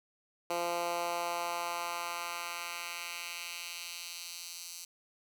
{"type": "tone with high-pass filter sweep", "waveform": "10% pulse", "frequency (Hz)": 172.5, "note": "F3", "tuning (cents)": -21, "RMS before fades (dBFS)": -38, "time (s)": [0.5, 4.85], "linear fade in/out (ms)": 5, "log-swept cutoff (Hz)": [460, 5500], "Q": 1.2, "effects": []}